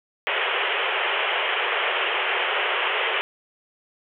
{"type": "band-pass noise", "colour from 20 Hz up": "white", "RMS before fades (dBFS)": -24, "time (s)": [0.27, 3.21], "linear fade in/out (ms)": 0, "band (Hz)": [370, 3200], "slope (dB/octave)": 96, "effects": []}